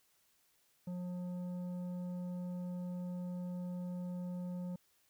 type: tone with tanh clipping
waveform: triangle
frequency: 178.9 Hz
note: F3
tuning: 42 cents sharp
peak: -40 dBFS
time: 0.87-4.76 s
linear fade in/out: 5 ms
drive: 13 dB
effects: white hiss -73 dBFS RMS until 5.09 s